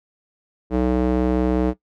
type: tone with band-pass filter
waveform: square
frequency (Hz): 62.6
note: B1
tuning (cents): +24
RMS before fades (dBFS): -19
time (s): 0.7-1.74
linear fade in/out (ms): 50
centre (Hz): 370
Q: 1.5
effects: noise-tail reverb RT60 0.1 s tail -17 dB re dry